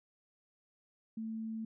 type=tone; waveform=sine; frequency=222.3 Hz; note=A3; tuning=18 cents sharp; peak=-37 dBFS; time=1.17-1.65 s; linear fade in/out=5 ms; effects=none